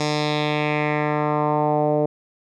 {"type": "tone with low-pass filter sweep", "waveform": "10% pulse", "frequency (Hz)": 150, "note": "D3", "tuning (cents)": 37, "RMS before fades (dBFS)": -21, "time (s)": [0, 2.06], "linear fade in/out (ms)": 5, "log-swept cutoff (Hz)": [5800, 540], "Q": 2.4, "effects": []}